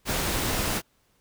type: noise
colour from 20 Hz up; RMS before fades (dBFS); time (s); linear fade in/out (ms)
pink; -27; 0.05-0.82; 50
effects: pink hiss -67 dBFS RMS until 1.2 s